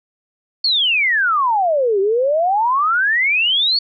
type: exponential two-way sweep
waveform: sine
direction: down then up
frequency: 4513 to 379.6 to 4513 Hz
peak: -13 dBFS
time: 0.64-3.79 s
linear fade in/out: 5 ms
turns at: 2 s
effects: none